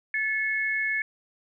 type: tone pair together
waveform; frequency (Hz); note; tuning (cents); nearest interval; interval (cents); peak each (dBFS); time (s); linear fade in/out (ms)
sine; 1733 / 2186; A6 / C#7; -27 / -25; major third; 402; -27; 0.14-1.02; 2
effects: none